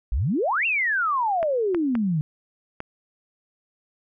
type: exponential two-way sweep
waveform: sine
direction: up then down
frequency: 48.48 to 2794 to 145.9 Hz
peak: -20 dBFS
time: 0.12-2.21 s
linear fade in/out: 0 ms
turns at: 0.66 s
type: clicks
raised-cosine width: 0.5 ms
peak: -16 dBFS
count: 4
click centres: 1.429 / 1.747 / 1.953 / 2.804 s
effects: none